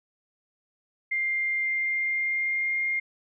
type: tone with pitch glide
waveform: sine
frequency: 2100 to 2121 Hz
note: C7 to C7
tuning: +6 to +23 cents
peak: -24 dBFS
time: 1.11-3 s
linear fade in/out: 10 ms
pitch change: +17 cents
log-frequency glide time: 1.55-2.83 s
effects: none